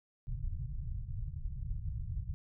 pink low-pass noise, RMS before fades -38 dBFS, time 0.27-2.34 s, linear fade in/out 0 ms, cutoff 140 Hz, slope 48 dB/octave, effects none

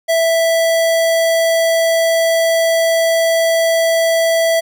square tone, 659.3 Hz, E5, in tune, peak -12 dBFS, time 0.08-4.61 s, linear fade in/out 20 ms, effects none

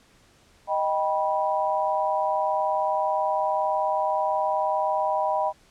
sine chord, Eb augmented, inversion none, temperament equal with one note detuned, 622.3 / 784 / 977 Hz, Eb5 / G5 / B5, 0 / 0 / -19 cents, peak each -26 dBFS, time 0.67-5.53 s, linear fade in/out 50 ms, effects pink hiss -58 dBFS RMS until 5.7 s + low-pass 9000 Hz 12 dB/octave

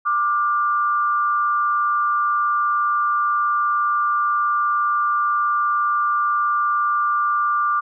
sine tone pair together, 1183 / 1422 Hz, D6 / F6, +12 / +31 cents, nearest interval minor third, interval 319 cents, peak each -17 / -25 dBFS, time 0.05-7.81 s, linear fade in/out 20 ms, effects none

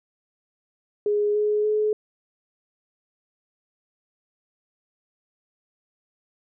sine tone with pitch steps, 415.3 / 420.6 / 426 Hz, G#4 / G#4 / G#4, 0 / +22 / +44 cents, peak -19 dBFS, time 1.06-1.93 s, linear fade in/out 2 ms, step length 290 ms, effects none

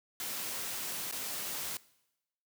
white noise with dropouts, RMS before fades -38 dBFS, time 0.2-1.77 s, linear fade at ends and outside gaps 1 ms, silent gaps 1.112-1.124 s, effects noise-tail reverb RT60 0.9 s tail -21 dB re dry + high-pass 100 Hz 12 dB/octave

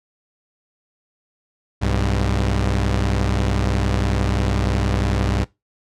sawtooth tone pair together, 63.06 / 100.1 Hz, B1 / G2, +37 / +37 cents, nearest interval minor sixth, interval 800 cents, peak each -16 / -17 dBFS, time 1.81-5.45 s, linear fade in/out 20 ms, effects noise-tail reverb RT60 0.2 s tail -20 dB re dry + low-pass 7000 Hz 12 dB/octave

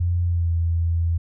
sine tone with pitch glide, 87.31 to 83.9 Hz, F2 to E2, 0 to +31 cents, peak -18 dBFS, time 0-1.18 s, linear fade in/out 10 ms, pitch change -69 cents, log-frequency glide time 0.24-0.51 s, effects none

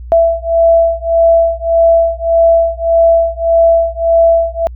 sine beating tone pair, 665 / 666.7 Hz, E5 / E5, +15 / +19 cents, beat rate 1.7 Hz, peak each -10 dBFS, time 0.12-4.67 s, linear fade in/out 0 ms, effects added 60 Hz sine -25 dBFS peak until 4.75 s

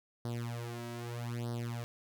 sawtooth tone with flanger, 118.7 Hz, A#2, 32 cents sharp, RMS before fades -39 dBFS, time 0.25-1.84 s, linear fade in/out 0 ms, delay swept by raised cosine 0.2 to 3.1 ms, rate 0.8 Hz, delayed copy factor +0.9, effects none

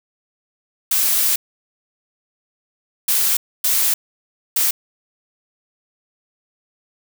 blue noise bursts at uneven times, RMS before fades -17 dBFS, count 4, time 0.91-1.36 / 3.08-3.37 / 3.64-3.94 / 4.56-4.71 s, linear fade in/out 5 ms, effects none

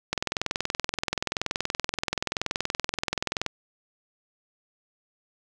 click train, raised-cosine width 0.2 ms, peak -8 dBFS, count 71, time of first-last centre 0.13-3.463 s, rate 21 Hz, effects none

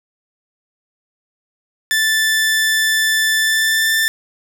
sawtooth tone with pitch glide, 1760 to 1777.4 Hz, A6 to A6, 0 to +17 cents, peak -10 dBFS, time 1.91-4.08 s, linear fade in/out 0 ms, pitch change +17 cents, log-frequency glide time 3.39-3.94 s, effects none

